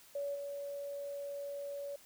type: tone with level steps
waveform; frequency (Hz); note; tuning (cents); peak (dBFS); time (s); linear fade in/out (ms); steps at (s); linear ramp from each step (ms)
sine; 567; C#5; +39; -35 / -39; 0.15-1.96; 5; 0.34; 20
effects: white hiss -60 dBFS RMS until 2.05 s